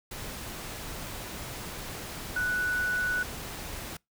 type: tone in noise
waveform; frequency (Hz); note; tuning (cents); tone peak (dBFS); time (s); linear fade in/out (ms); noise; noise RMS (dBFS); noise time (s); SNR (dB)
sine; 1480; F#6; 0; -26; 2.36-3.23; 5; pink; -39; 0.11-3.97; +10
effects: noise-tail reverb RT60 0.2 s tail -26 dB re dry